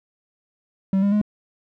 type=tone with pitch steps; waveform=triangle; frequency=192.7 / 200.9 / 209.4 Hz; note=G3 / G3 / G#3; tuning=-29 / +43 / +15 cents; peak=-14 dBFS; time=0.93-1.215 s; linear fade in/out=2 ms; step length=95 ms; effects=none